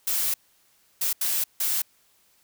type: noise bursts at uneven times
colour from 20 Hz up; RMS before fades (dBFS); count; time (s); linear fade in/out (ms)
blue; -25; 4; 0.07-0.34 / 1.01-1.13 / 1.21-1.44 / 1.6-1.82; 5
effects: white hiss -63 dBFS RMS until 2.43 s